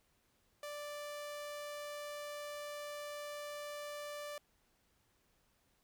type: tone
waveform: sawtooth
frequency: 587.3 Hz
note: D5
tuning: in tune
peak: -39 dBFS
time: 0.63-4.38 s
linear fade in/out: 2 ms
effects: pink hiss -75 dBFS RMS until 5.83 s